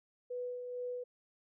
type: tone with tremolo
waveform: sine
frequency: 493.9 Hz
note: B4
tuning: in tune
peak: -36 dBFS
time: 0.3-1.04 s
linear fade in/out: 10 ms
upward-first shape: sine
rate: 2.2 Hz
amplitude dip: 40%
effects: none